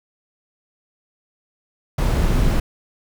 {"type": "noise", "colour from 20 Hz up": "brown", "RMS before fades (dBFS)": -17, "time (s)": [1.98, 2.6], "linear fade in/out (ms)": 5, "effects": []}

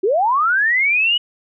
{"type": "linear sweep", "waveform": "sine", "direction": "up", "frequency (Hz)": [349.2, 2963], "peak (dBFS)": -13, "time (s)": [0.03, 1.18], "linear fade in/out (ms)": 10, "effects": []}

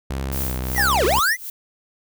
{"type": "tone with vibrato", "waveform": "sawtooth", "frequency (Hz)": 65.41, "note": "C2", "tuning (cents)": 0, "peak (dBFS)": -20, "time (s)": [0.1, 1.2], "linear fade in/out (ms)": 5, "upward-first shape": "square", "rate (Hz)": 1.4, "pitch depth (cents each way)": 43}
{"type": "noise with tremolo", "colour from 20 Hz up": "violet", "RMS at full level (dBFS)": -26, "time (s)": [0.32, 1.5], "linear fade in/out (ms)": 5, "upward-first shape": "triangle", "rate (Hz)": 2.6, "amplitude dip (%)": 90}
{"type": "linear two-way sweep", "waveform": "square", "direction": "down then up", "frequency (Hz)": [2088, 329.6, 2088], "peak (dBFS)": -17, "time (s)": [0.75, 1.37], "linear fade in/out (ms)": 50, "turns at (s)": 1.05}
{"type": "tone with exponential decay", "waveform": "sine", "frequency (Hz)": 811, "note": "G#5", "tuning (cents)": -41, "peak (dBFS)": -20, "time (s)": [0.78, 1.01], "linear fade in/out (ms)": 1, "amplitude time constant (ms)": 48}
{"effects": []}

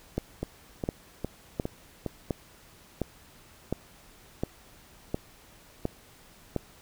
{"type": "two click trains", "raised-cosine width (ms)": 2, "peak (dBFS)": [-17, -14], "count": [5, 10], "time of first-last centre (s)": [[0.43, 2.063], [0.18, 6.563]], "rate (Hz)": [2.45, 1.41], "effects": ["pink hiss -55 dBFS RMS until 6.81 s"]}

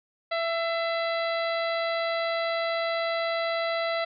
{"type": "harmonic tone with a mistuned harmonic", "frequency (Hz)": 666, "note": "E5", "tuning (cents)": 18, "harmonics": [1, 2, 3, 4, 5, 6, 7], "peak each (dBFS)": [-27, -33, -33, -41, -42, -38, -45], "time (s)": [0.31, 4.05], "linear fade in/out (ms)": 10, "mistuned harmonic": 3, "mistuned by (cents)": 18, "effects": []}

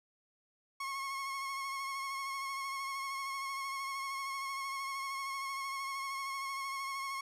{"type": "tone with vibrato", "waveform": "30% pulse", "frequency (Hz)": 1090, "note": "C#6", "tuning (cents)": -29, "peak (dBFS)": -34, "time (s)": [0.8, 7.21], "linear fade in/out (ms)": 5, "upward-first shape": "sine", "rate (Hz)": 13, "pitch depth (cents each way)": 27, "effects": ["low-pass 11000 Hz 12 dB/octave"]}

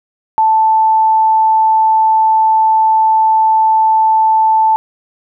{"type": "tone", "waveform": "sine", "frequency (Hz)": 880, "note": "A5", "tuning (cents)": 0, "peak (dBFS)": -7, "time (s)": [0.38, 4.76], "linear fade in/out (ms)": 0, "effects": []}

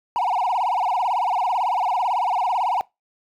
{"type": "tone with vibrato", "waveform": "triangle", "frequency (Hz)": 840, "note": "G#5", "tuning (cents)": 19, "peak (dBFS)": -16, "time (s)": [0.16, 2.81], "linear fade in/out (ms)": 0, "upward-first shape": "sine", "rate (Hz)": 18, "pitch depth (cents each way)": 280, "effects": ["noise-tail reverb RT60 0.2 s tail -23 dB re dry", "tanh soft clip ceiling -13 dBFS"]}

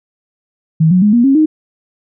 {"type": "tone with pitch steps", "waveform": "sine", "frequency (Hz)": [159.8, 182.5, 208.4, 238.1, 271.9, 310.5], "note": ["D#3", "F#3", "G#3", "A#3", "C#4", "D#4"], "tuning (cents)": [47, -24, 6, 37, -33, -3], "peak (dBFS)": -6, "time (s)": [0.8, 1.46], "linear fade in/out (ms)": 10, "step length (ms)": 110, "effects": []}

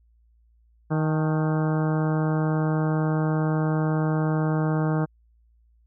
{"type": "harmonic tone with a mistuned harmonic", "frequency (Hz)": 156.3, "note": "D#3", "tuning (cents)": 8, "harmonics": [1, 2, 3, 4, 5, 6, 7, 8, 9, 10], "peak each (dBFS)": [-22, -28, -32, -34, -36, -38, -39, -40, -41, -42], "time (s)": [0.9, 5.06], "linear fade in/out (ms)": 20, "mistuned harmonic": 6, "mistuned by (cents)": -79, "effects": ["added 57 Hz sine -57 dBFS peak until 5.86 s"]}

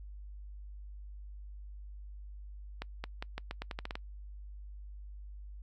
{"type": "accelerating click train", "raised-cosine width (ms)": 0.3, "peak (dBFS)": -22, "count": 11, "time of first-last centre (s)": [2.82, 3.955], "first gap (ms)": 220, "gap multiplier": 0.84, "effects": ["noise-tail reverb RT60 0.1 s tail -26 dB re dry", "added 50 Hz sine -44 dBFS peak until 5.62 s"]}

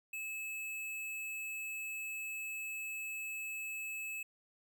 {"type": "tone", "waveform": "square", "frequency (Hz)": 2600, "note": "E7", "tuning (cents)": -24, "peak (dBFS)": -40, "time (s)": [0.13, 4.23], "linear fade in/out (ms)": 5, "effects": []}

